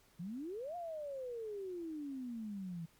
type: exponential two-way sweep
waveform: sine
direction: up then down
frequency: 161.4 to 716 to 161.4 Hz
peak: -40 dBFS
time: 0.19-2.86 s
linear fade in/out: 10 ms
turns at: 0.76 s
effects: pink hiss -68 dBFS RMS until 2.99 s + MP3 96 kbps